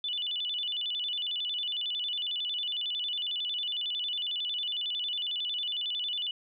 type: tone with vibrato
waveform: sine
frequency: 3215 Hz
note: G7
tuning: 43 cents sharp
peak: -30 dBFS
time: 0.04-6.31 s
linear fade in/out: 2 ms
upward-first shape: square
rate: 11 Hz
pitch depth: 150 cents each way
effects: none